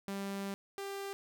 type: tone pair in turn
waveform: sawtooth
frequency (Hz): 197.4 / 395.5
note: G3 / G4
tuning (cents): +12 / +15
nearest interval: octave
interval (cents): 1203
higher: second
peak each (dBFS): -33 / -35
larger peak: first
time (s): 0.08-0.54 / 0.78-1.13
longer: first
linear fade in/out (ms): 0
effects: none